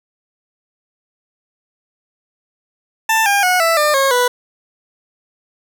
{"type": "tone with pitch steps", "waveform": "20% pulse", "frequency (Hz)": [888, 804.9, 729.7, 661.4, 599.6, 543.5, 492.6], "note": ["A5", "G5", "F#5", "E5", "D5", "C#5", "B4"], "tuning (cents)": [16, 46, -24, 6, 36, -34, -5], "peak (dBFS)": -7, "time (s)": [3.09, 4.28], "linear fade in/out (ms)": 5, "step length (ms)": 170, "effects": []}